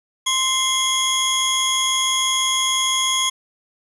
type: tone pair together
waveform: 25% pulse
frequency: 1046.5 / 3322 Hz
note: C6 / G#7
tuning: 0 / 0 cents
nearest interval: octave + minor sixth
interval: 2000 cents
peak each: -19 / -15 dBFS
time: 0.26-3.3 s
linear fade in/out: 10 ms
effects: resampled to 32000 Hz + 8-bit